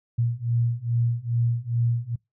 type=beating tone pair; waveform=sine; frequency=116.9 / 119.3 Hz; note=A#2 / A#2; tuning=+5 / +41 cents; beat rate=2.4 Hz; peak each=-25 / -24 dBFS; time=0.18-2.16 s; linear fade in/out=10 ms; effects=noise-tail reverb RT60 0.2 s tail -25 dB re dry